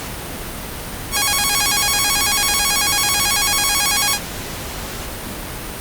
5% pulse tone with vibrato, 955 Hz, A#5, 42 cents sharp, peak -3 dBFS, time 1.11-4.19 s, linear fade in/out 50 ms, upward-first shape square, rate 9.1 Hz, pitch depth 260 cents each way, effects pink hiss -28 dBFS RMS until 5.8 s + Opus 48 kbps

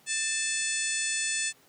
harmonic tone with a mistuned harmonic, 873 Hz, A5, 14 cents flat, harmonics 2 / 3 / 4 / 5 / 6 / 7 / 8 / 9 / 10, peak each -35 / -34 / -38 / -39 / -40 / -39 / -36 / -35 / -34 dBFS, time 0.06-1.53 s, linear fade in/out 50 ms, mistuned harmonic 2, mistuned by +35 cents, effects pink hiss -60 dBFS RMS until 1.68 s + high-pass 150 Hz 12 dB/octave

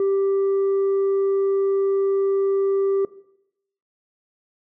triangle tone with tanh clipping, 392 Hz, G4, in tune, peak -18 dBFS, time 0-3.05 s, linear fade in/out 2 ms, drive 7 dB, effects noise-tail reverb RT60 0.8 s tail -18 dB re dry

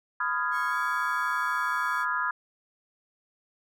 sine chord, F half-diminished seventh, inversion second, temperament equal with one note detuned, 1003.9 / 1244.5 / 1396.9 / 1661.2 Hz, Cb6 / Eb6 / F6 / Ab6, +28 / 0 / 0 / 0 cents, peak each -31 dBFS, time 0.2-2.31 s, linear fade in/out 5 ms
sawtooth tone with pitch glide, 1100 to 1127.7 Hz, C#6 to C#6, -14 to +29 cents, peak -36 dBFS, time 0.51-2.06 s, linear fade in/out 50 ms, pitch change +43 cents, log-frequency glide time 0.68-0.75 s
effects none

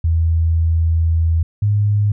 sine tone pair in turn, 82 / 103.6 Hz, E2 / G#2, -9 / -4 cents, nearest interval major third, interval 405 cents, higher second, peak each -12 dBFS, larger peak neither, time 0.04-1.43 / 1.62-2.12 s, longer first, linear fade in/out 5 ms, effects none

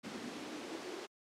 pink noise with high-pass filter sweep, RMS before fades -44 dBFS, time 0.03-1.07 s, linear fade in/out 20 ms, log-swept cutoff 220 to 390 Hz, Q 3.9, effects low-pass 6000 Hz 12 dB/octave + MP3 96 kbps

